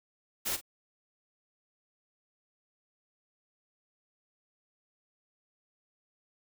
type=noise with echo; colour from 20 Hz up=white; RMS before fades=-32 dBFS; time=0.45-0.57 s; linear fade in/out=20 ms; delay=44 ms; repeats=1; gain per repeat=-13 dB; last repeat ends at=0.614 s; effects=none